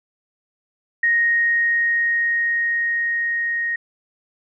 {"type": "tone with level ramp", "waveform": "sine", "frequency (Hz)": 1868, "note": "A#6", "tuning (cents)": 3, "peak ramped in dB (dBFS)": [-14, -20], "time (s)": [1.03, 3.76], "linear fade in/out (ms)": 5, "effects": []}